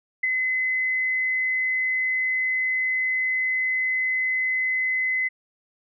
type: tone with ADSR envelope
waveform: sine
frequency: 2035 Hz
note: C7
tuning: 49 cents flat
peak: -18 dBFS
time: 0.23-5.29 s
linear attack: 8 ms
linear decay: 18 ms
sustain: -3 dB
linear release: 19 ms
effects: none